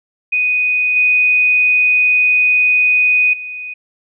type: tone with level steps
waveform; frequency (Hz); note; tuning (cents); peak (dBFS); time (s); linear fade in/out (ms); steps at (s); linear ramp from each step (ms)
sine; 2489; D#7; 0; -12 / -9 / -24; 0.32-3.74; 10; 0.96 / 3.33; 5
effects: none